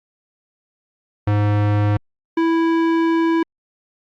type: tone pair in turn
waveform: square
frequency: 103.83 / 329.6 Hz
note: G#2 / E4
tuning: 0 / 0 cents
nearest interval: octave + minor sixth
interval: 2000 cents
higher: second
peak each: -15 dBFS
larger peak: neither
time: 1.27-1.97 / 2.37-3.43 s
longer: second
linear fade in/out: 5 ms
effects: low-pass 2000 Hz 12 dB/octave + Opus 48 kbps